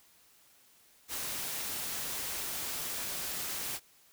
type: noise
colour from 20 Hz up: white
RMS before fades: -37 dBFS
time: 1.08-3.8 s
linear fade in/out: 50 ms
effects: white hiss -63 dBFS RMS until 4.12 s